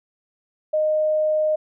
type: tone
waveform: sine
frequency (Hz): 617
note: D#5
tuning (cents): -15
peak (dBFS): -17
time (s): 0.73-1.56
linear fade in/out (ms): 10
effects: none